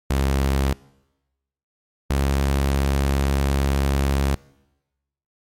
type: tone pair in turn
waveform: sawtooth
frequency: 68 / 68.91 Hz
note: C#2 / C#2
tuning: -33 / -10 cents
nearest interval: unison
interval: 23 cents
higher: second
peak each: -14 dBFS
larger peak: neither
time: 0.1-0.73 / 2.1-4.35 s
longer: second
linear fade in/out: 5 ms
effects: noise-tail reverb RT60 1.0 s tail -23 dB re dry + MP3 64 kbps